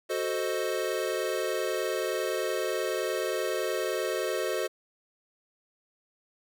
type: chord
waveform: square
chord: F# diminished seventh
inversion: none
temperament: equal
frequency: 370 / 440 / 523.3 / 622.3 Hz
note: F#4 / A4 / C5 / Eb5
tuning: 0 / 0 / 0 / 0 cents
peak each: -34 / -34 / -34 / -35 dBFS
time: 0.09-4.68 s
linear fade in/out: 20 ms
effects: none